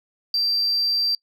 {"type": "tone", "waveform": "sine", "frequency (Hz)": 4699, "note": "D8", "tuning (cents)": 0, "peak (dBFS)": -17, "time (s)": [0.34, 1.15], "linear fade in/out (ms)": 2, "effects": ["noise-tail reverb RT60 0.1 s tail -24 dB re dry", "tanh soft clip ceiling -16 dBFS"]}